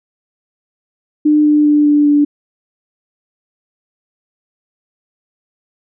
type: tone with pitch steps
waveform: sine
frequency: 300.7 / 298.5 / 296.2 / 294 / 291.8 Hz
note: D4 / D4 / D4 / D4 / D4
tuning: +41 / +28 / +15 / +2 / -11 cents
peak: -7 dBFS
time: 1.25-2.25 s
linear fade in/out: 10 ms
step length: 200 ms
effects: none